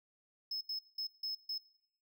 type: tone bursts at uneven times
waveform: triangle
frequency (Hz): 5190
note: E8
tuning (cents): -28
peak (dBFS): -35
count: 5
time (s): 0.51-0.61 / 0.69-0.79 / 0.98-1.07 / 1.23-1.35 / 1.49-1.58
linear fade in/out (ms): 5
effects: noise-tail reverb RT60 0.7 s tail -19 dB re dry